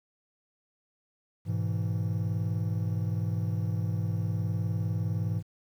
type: chord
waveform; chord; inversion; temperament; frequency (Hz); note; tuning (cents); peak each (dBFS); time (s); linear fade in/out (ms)
triangle; E major; first; equal; 103.83 / 123.47 / 164.81; G#2 / B2 / E3; 0 / 0 / 0; -27 / -33 / -31; 1.45-5.43; 50
effects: 10-bit